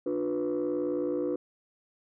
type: chord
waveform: sine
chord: B diminished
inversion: first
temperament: just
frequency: 296.3 / 355.6 / 493.9 Hz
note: D4 / F4 / B4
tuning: +15 / +31 / 0 cents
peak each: -30 dBFS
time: 0.06-1.36 s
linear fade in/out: 5 ms
effects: tanh soft clip ceiling -23 dBFS